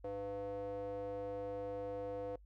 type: tone with band-pass filter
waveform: square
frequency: 100 Hz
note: G2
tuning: 35 cents sharp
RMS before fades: -42 dBFS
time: 0.04-2.36 s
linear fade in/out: 5 ms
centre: 550 Hz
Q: 6.3
effects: noise-tail reverb RT60 0.1 s tail -24 dB re dry + added 50 Hz sine -57 dBFS peak until 2.45 s